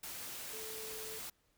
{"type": "tone in noise", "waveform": "sine", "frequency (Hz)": 438.6, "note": "A4", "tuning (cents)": -6, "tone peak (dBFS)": -48, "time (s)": [0.53, 1.19], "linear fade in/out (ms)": 5, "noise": "white", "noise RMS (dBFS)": -45, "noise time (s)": [0.03, 1.3], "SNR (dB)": -6, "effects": ["pink hiss -75 dBFS RMS until 1.57 s"]}